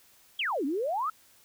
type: exponential two-way sweep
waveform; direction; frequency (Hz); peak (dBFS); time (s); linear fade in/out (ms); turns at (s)
sine; down then up; 3393 to 259 to 1355; -27; 0.39-1.1; 5; 0.65
effects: white hiss -60 dBFS RMS until 1.44 s